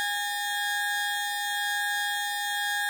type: tone cluster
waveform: 30% pulse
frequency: 821 / 1643 / 1815 Hz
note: G#5 / G#6 / A#6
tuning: -20 / -19 / -47 cents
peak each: -29 dBFS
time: 0-2.89 s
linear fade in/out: 0 ms
effects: none